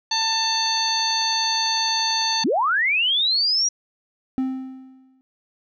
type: harmonic tone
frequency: 891 Hz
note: A5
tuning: 22 cents sharp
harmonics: 1 / 2 / 3 / 4 / 5 / 7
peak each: -25 / -31 / -33 / -28 / -22 / -30 dBFS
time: 0.11-2.44 s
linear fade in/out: 5 ms
type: linear sweep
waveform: sine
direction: up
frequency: 174.61 to 5800 Hz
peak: -17 dBFS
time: 2.44-3.69 s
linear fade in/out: 10 ms
type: tone with exponential decay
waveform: triangle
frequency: 261.6 Hz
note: C4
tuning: in tune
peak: -16 dBFS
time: 4.38-5.21 s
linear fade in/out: 0 ms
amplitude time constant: 180 ms
effects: none